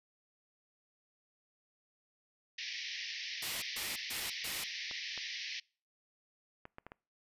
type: band-pass noise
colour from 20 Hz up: pink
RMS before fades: -42 dBFS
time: 2.58-5.6 s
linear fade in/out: 5 ms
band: 1800 to 5800 Hz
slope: 96 dB/octave
type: noise bursts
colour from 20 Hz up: white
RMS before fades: -40 dBFS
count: 4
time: 3.42-4.64 s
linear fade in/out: 5 ms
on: 200 ms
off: 140 ms
type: clicks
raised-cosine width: 0.5 ms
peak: -32 dBFS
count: 6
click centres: 4.912 / 5.177 / 6.654 / 6.784 / 6.866 / 6.919 s
effects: noise-tail reverb RT60 0.4 s tail -26 dB re dry + resampled to 32000 Hz